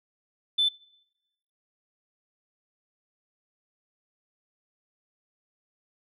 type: tone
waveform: sine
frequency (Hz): 3520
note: A7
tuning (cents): 0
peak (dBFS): -19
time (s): 0.58-0.69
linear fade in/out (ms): 10
effects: noise-tail reverb RT60 1.0 s tail -26 dB re dry + tanh soft clip ceiling -16 dBFS